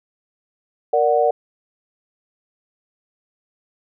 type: chord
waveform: sine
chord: Bb augmented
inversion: none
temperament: equal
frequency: 466.2 / 587.3 / 740 Hz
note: Bb4 / D5 / F#5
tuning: 0 / 0 / 0 cents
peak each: -18 dBFS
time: 0.93-1.31 s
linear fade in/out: 5 ms
effects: none

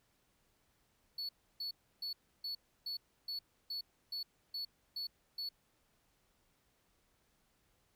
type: tone bursts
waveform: triangle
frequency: 4421 Hz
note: C#8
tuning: 5 cents flat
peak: -37 dBFS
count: 11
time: 1.18-5.49 s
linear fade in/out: 5 ms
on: 110 ms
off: 310 ms
effects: pink hiss -75 dBFS RMS until 7.95 s

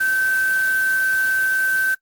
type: tone in noise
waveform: sine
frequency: 1544 Hz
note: G6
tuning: 27 cents flat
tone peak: -16 dBFS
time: 0-1.95 s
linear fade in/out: 10 ms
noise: white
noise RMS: -32 dBFS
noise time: 0-1.95 s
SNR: +13 dB
effects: noise-tail reverb RT60 0.1 s tail -24 dB re dry + Opus 32 kbps

